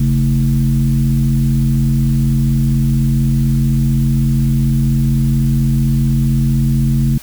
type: tone with frequency modulation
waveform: sine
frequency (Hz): 138.59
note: C#3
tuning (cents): 0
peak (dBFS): -10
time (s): 0-7.18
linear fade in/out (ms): 5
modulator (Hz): 84.2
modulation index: 1
effects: added 59 Hz sine -45 dBFS peak until 7.22 s + white hiss -37 dBFS RMS until 7.22 s